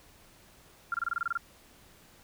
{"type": "tone bursts", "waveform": "sine", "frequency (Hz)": 1386, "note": "F6", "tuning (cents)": -14, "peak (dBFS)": -27, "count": 10, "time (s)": [0.92, 1.374], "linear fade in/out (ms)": 2, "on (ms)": 22, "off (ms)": 26, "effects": ["pink hiss -58 dBFS RMS until 2.23 s"]}